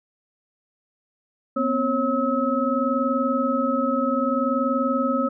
sine tone cluster, 243.4 / 264 / 545 / 1289 Hz, B3 / C4 / C#5 / E6, -25 / +16 / -29 / -39 cents, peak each -25 dBFS, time 1.56-5.29 s, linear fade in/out 10 ms, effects none

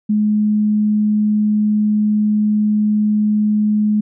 sine tone, 211.2 Hz, G#3, 29 cents sharp, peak -12 dBFS, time 0.09-4.01 s, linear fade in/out 10 ms, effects none

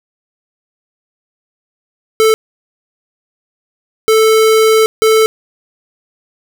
square tone bursts at uneven times, 440 Hz, A4, in tune, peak -7 dBFS, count 3, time 2.2-2.34 / 4.08-4.86 / 5.02-5.26 s, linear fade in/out 0 ms, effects none

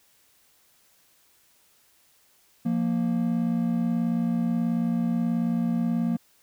triangle tone pair together, 174.61 / 233.1 Hz, F3 / A#3, 0 / 0 cents, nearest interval perfect fourth, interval 500 cents, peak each -25 / -22 dBFS, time 2.65-6.17 s, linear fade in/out 10 ms, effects white hiss -62 dBFS RMS until 6.42 s

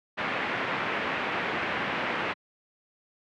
white low-pass noise, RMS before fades -30 dBFS, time 0.17-2.34 s, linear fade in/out 20 ms, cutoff 2400 Hz, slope 24 dB/octave, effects high-pass 150 Hz 12 dB/octave

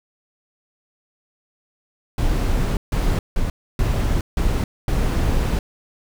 brown noise bursts at uneven times, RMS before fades -19 dBFS, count 6, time 2.18-2.77 / 2.92-3.19 / 3.36-3.5 / 3.79-4.21 / 4.37-4.64 / 4.88-5.59 s, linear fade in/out 2 ms, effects none

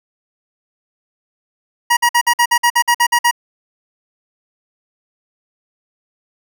25% pulse tone bursts, 954 Hz, A#5, 40 cents sharp, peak -6 dBFS, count 12, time 1.9-3.312 s, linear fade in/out 10 ms, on 70 ms, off 52 ms, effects none

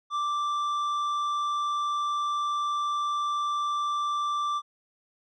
sine tone with tanh clipping, 1174.7 Hz, D6, in tune, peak -27 dBFS, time 0.1-4.62 s, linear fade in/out 50 ms, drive 8 dB, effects none

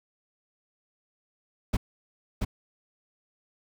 brown noise with echo, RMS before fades -24 dBFS, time 1.73-1.77 s, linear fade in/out 10 ms, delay 680 ms, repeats 1, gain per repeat -3 dB, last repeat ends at 2.45 s, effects none

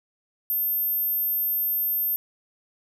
sine tone, 13290 Hz, G#9, in tune, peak -22 dBFS, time 0.5-2.16 s, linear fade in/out 0 ms, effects none

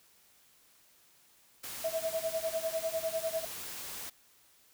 white noise, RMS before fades -42 dBFS, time 1.63-4.1 s, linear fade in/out 10 ms
sine tone with tremolo, 650 Hz, E5, 24 cents flat, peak -28 dBFS, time 1.84-3.45 s, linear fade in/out 5 ms, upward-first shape sine, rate 10 Hz, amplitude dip 95%
effects white hiss -64 dBFS RMS until 4.73 s

